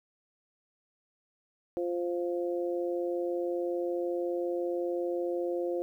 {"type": "harmonic tone", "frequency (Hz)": 174.61, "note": "F3", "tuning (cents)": 0, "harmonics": [2, 3, 4], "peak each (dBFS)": [-31, -33, -43], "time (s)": [1.77, 5.82], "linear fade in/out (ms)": 0, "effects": ["11-bit"]}